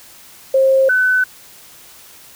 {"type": "tone pair in turn", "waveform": "sine", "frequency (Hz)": [533, 1507.6], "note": ["C5", "F#6"], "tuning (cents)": [32, 32], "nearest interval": "octave + tritone", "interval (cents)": 1800, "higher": "second", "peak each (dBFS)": [-9, -11], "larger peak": "first", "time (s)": [[0.54, 0.89], [0.89, 1.24]], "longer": "neither", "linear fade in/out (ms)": 5, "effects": ["white hiss -42 dBFS RMS until 2.35 s"]}